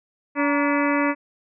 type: harmonic tone with a mistuned harmonic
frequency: 287 Hz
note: D4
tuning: 40 cents flat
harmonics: 1 / 2 / 3 / 4 / 5 / 6 / 7 / 8 / 9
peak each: -21 / -26 / -28 / -28 / -31 / -31 / -29 / -32 / -36 dBFS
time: 0.35-1.15 s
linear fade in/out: 50 ms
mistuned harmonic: 3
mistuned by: +140 cents
effects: none